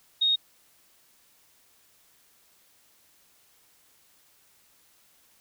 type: tone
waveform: sine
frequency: 3729 Hz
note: A#7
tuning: in tune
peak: -20 dBFS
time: 0.21-0.36 s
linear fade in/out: 10 ms
effects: white hiss -62 dBFS RMS until 5.4 s